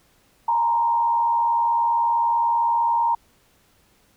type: tone with frequency modulation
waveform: sine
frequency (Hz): 932.3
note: A#5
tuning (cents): 0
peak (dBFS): -17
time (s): 0.48-3.15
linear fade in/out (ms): 5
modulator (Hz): 80.1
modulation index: 0.54
effects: pink hiss -60 dBFS RMS until 4.16 s